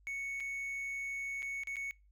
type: tone with dropouts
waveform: triangle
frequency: 2217 Hz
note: C#7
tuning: in tune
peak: -35 dBFS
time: 0.07-1.91 s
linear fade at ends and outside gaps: 0 ms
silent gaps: 0.401-0.405 / 1.422-1.428 / 1.635-1.672 / 1.758-1.767 s
effects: noise-tail reverb RT60 0.3 s tail -26 dB re dry + added 50 Hz sine -62 dBFS peak until 2.11 s